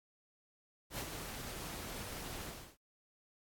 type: noise with ADSR envelope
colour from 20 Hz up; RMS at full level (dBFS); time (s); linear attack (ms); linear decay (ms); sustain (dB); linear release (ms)
pink; -39; 0.9-2.77; 87; 55; -6; 350
effects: AAC 64 kbps